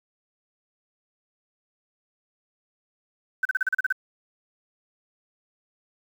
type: tone bursts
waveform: sine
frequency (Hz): 1527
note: G6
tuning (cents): -46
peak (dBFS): -19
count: 9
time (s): 3.43-3.925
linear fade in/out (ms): 5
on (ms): 23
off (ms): 36
effects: 8-bit